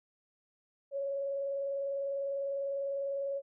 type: tone with vibrato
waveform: sine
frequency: 554.4 Hz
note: C#5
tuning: in tune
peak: -32 dBFS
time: 0.91-3.42 s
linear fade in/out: 50 ms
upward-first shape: triangle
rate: 20 Hz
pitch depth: 33 cents each way
effects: none